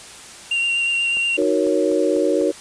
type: tone with vibrato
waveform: triangle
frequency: 2767 Hz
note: F7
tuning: 17 cents flat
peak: -16 dBFS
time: 0.51-1.37 s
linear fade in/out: 5 ms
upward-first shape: triangle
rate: 8.3 Hz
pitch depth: 21 cents each way
type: click train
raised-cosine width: 1 ms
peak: -24 dBFS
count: 6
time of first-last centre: 1.17-2.414 s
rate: 4.02 Hz
type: chord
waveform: sine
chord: D# minor seventh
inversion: none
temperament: equal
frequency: 311.1 / 370 / 466.2 / 554.4 Hz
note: D#4 / F#4 / A#4 / C#5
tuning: 0 / 0 / 0 / 0 cents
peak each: -21 dBFS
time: 1.37-2.52 s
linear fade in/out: 20 ms
effects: white hiss -39 dBFS RMS until 2.6 s + resampled to 22050 Hz